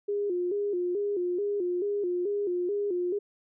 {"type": "tone with vibrato", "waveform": "sine", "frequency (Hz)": 381, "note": "G4", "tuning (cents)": -49, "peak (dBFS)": -26, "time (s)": [0.08, 3.19], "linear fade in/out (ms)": 10, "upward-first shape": "square", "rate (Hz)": 2.3, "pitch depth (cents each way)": 120, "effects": []}